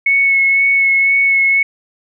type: tone with vibrato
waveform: sine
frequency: 2200 Hz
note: C#7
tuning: 14 cents flat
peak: -9 dBFS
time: 0.06-1.63 s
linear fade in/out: 5 ms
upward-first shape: sine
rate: 2 Hz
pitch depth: 15 cents each way
effects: none